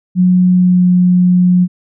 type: tone with pitch glide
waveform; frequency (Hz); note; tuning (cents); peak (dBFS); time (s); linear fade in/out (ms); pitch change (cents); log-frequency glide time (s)
sine; 181.7 to 180.03; F#3 to F#3; -31 to -47; -6; 0.15-1.68; 50; -16; 0.5-0.87
effects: none